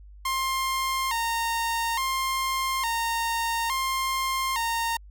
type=tone with vibrato; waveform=sawtooth; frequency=987.8 Hz; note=B5; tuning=in tune; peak=-21 dBFS; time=0.25-4.97 s; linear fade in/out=5 ms; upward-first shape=square; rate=0.58 Hz; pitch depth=120 cents each way; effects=added 50 Hz sine -44 dBFS peak until 5.1 s